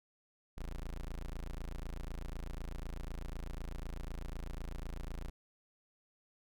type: tone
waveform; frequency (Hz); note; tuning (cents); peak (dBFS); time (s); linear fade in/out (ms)
30% pulse; 28; A0; +31; -37; 0.57-5.3; 10
effects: none